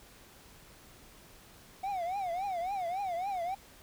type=tone with vibrato; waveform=triangle; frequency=740 Hz; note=F#5; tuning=in tune; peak=-30 dBFS; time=1.83-3.55 s; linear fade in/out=10 ms; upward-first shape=triangle; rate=3.6 Hz; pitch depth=190 cents each way; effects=pink hiss -56 dBFS RMS until 3.82 s